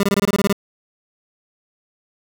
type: tone bursts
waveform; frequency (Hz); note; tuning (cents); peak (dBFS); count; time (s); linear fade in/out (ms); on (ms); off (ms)
25% pulse; 200; G3; +35; -10; 10; 0-0.527; 2; 32; 23
effects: none

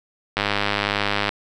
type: click train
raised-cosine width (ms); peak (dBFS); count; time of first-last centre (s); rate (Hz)
0.3; -4; 95; 0.37-1.292; 102
effects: none

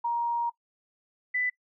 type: tone pair in turn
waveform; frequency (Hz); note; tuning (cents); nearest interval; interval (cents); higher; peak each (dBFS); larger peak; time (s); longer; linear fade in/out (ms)
sine; 942 / 1993.7; A#5 / B6; +18 / +16; octave + minor second; 1298; second; -25; neither; 0.04-0.5 / 1.34-1.5; first; 10
effects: noise-tail reverb RT60 0.1 s tail -22 dB re dry

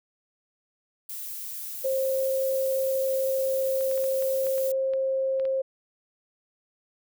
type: noise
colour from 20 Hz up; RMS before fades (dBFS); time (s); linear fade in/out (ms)
violet; -36; 1.09-4.72; 5
type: tone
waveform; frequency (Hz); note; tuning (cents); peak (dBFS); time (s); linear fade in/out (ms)
sine; 532; C5; +29; -23; 1.84-5.62; 10
type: clicks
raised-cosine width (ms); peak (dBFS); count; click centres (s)
0.3; -29; 10; 3.809 / 3.914 / 3.976 / 4.041 / 4.224 / 4.468 / 4.581 / 4.936 / 5.398 / 5.453
effects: none

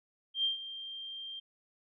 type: tone with ADSR envelope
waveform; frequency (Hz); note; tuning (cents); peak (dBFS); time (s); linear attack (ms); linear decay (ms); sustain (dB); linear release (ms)
sine; 3176; G7; +22; -26; 0.34-1.4; 100; 130; -14; 10
effects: none

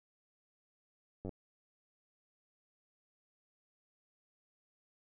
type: slowing click train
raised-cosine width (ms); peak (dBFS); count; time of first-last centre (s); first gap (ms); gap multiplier
2; -29; 5; 1.25-1.292; 10; 1.04
effects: none

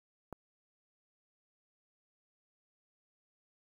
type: click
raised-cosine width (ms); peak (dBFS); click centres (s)
1; -28; 0.327
effects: 9-bit

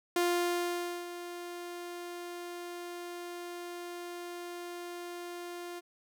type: tone with ADSR envelope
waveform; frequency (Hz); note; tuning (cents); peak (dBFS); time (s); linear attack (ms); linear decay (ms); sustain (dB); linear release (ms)
sawtooth; 350; F4; +4; -22; 0.16-5.81; 3; 890; -14; 28
effects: none

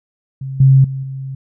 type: tone with level steps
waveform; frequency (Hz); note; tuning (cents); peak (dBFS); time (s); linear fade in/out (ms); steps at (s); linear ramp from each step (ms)
sine; 134.2; C3; +44; -22 / -5 / -20 / -23; 0.41-1.35; 5; 0.6 / 0.84 / 1.03; 5
effects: none

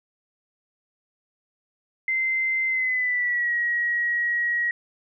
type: tone with pitch glide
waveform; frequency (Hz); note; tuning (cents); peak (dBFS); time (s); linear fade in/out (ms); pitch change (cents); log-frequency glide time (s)
sine; 2075 to 1902.8; C7 to A#6; -15 to +35; -21; 2.08-4.71; 2; -150; 2.67-3.53
effects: none

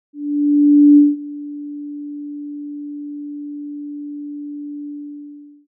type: tone with ADSR envelope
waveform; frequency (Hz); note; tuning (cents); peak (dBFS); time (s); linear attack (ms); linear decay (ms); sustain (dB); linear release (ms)
sine; 291.5; D4; -13; -4; 0.13-5.67; 840; 190; -22; 790
effects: none

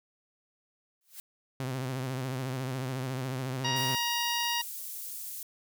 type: noise with exponential growth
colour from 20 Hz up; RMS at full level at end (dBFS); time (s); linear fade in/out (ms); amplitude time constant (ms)
blue; -40; 1.01-1.2; 1; 40
type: tone with vibrato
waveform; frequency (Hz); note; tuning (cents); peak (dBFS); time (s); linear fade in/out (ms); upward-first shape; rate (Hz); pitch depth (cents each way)
sawtooth; 130.1; C3; -9; -28; 1.6-3.95; 0; triangle; 14; 83
type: harmonic tone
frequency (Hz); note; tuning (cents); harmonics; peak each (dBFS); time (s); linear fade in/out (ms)
945; A#5; +23; 1 / 2 / 3 / 4 / 5 / 6; -33 / -36 / -33 / -37 / -39 / -38; 3.64-4.62; 10
type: high-pass noise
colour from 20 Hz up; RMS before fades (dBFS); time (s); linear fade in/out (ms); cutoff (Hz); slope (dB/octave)
pink; -40; 3.76-5.43; 2; 11000; 12
effects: none

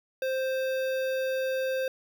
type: tone with notch filter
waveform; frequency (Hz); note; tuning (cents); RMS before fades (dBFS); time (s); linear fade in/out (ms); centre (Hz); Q
square; 524; C5; +2; -29; 0.22-1.88; 2; 7900; 0.69
effects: none

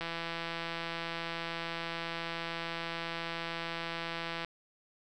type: click train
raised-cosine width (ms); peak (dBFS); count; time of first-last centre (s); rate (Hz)
0.3; -21; 742; 0.01-4.447; 167
effects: none

